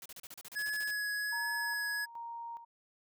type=noise bursts; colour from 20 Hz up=white; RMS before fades=-48 dBFS; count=13; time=0.02-0.909 s; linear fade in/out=2 ms; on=37 ms; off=34 ms
type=tone with vibrato; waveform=square; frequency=1687 Hz; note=G#6; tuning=27 cents sharp; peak=-34 dBFS; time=0.55-2.06 s; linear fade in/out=20 ms; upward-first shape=triangle; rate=1.3 Hz; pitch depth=14 cents each way
type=tone with tremolo; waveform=sine; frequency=932.3 Hz; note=A#5; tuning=in tune; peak=-40 dBFS; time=1.32-2.65 s; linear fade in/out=10 ms; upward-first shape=square; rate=1.2 Hz; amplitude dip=65%
effects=none